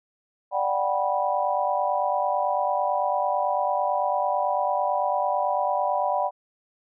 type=chord; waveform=sine; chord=G major seventh; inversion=second; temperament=just; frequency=588 / 735 / 784 / 980 Hz; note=D5 / F#5 / G5 / B5; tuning=+2 / -12 / 0 / -14 cents; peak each=-27 dBFS; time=0.51-6.31 s; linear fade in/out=50 ms; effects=none